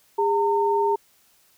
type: tone pair together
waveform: sine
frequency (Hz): 405.9 / 911.2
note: G#4 / A#5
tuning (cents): -40 / -40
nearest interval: octave + major second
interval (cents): 1400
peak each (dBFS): -21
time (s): 0.18-0.96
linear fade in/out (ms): 10
effects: white hiss -60 dBFS RMS until 1.57 s